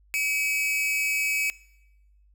45% pulse tone pair together, 2285 / 2565 Hz, D7 / E7, -48 / -48 cents, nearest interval major second, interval 200 cents, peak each -27 dBFS, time 0.14-1.5 s, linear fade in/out 0 ms, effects noise-tail reverb RT60 0.9 s tail -21 dB re dry + added 50 Hz sine -56 dBFS peak until 2.34 s

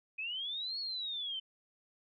sine linear two-way sweep, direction up then down, 2489 to 4398 to 3043 Hz, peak -36 dBFS, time 0.18-1.4 s, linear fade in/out 10 ms, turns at 0.79 s, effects none

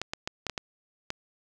clicks, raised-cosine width 0.2 ms, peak -14 dBFS, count 7, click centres 0.016 / 0.135 / 0.275 / 0.467 / 0.497 / 0.578 / 1.104 s, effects none

